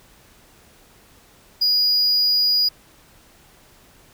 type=tone; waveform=triangle; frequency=4900 Hz; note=D#8; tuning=27 cents flat; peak=-14 dBFS; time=1.61-2.69 s; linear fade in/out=10 ms; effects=pink hiss -52 dBFS RMS until 4.13 s